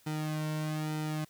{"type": "tone with flanger", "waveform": "sawtooth", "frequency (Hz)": 154.2, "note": "D#3", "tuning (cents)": -15, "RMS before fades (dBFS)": -34, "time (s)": [0.06, 1.25], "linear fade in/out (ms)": 10, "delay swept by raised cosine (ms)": [1.8, 2.44], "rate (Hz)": 1.1, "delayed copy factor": -0.8, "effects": ["white hiss -63 dBFS RMS until 1.29 s"]}